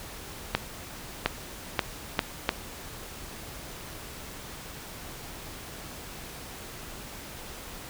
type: accelerating click train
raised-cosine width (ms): 0.3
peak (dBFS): -6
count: 5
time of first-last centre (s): 0.55-2.491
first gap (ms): 710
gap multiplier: 0.75
effects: pink hiss -42 dBFS RMS until 7.89 s